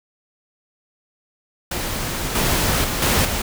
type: noise with level steps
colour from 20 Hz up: pink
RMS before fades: -25 / -19 / -23 / -17 / -23 dBFS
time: 1.71-3.42 s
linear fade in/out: 5 ms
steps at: 2.35 / 2.84 / 3.02 / 3.25 s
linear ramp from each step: 2 ms
effects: none